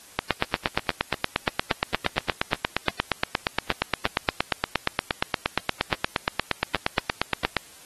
click train, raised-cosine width 0.3 ms, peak -4 dBFS, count 64, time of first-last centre 0.19-7.567 s, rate 8.54 Hz, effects white hiss -49 dBFS RMS until 7.85 s + AAC 32 kbps

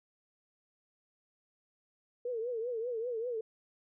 sine tone with vibrato, 470 Hz, A#4, 14 cents sharp, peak -33 dBFS, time 2.25-3.41 s, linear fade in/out 5 ms, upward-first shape triangle, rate 5.1 Hz, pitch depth 140 cents each way, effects none

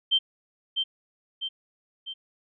sine tone with echo, 3131 Hz, G7, 3 cents flat, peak -18 dBFS, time 0.11-0.19 s, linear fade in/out 20 ms, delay 650 ms, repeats 3, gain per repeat -5 dB, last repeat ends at 2.14 s, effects none

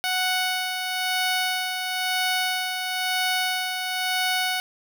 10% pulse tone with tremolo, 740 Hz, F#5, in tune, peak -13 dBFS, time 0.04-4.6 s, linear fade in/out 0 ms, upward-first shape sine, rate 1 Hz, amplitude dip 45%, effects none

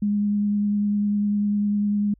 sine tone with vibrato, 205.9 Hz, G#3, 15 cents flat, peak -19 dBFS, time 0.02-2.14 s, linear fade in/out 5 ms, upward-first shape sine, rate 10 Hz, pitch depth 11 cents each way, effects added 50 Hz sine -54 dBFS peak until 2.19 s

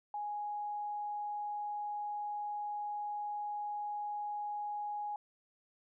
sine tone, 830.6 Hz, G#5, in tune, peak -36 dBFS, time 0.14-5.16 s, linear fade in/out 2 ms, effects none

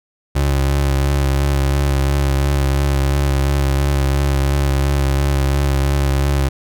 30% pulse tone with vibrato, 69.3 Hz, C#2, in tune, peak -11 dBFS, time 0.35-6.49 s, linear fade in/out 10 ms, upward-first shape sine, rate 2.9 Hz, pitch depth 31 cents each way, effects none

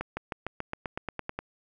accelerating click train, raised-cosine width 0.5 ms, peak -17 dBFS, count 12, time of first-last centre 0.01-1.39 s, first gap 160 ms, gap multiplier 0.95, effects none

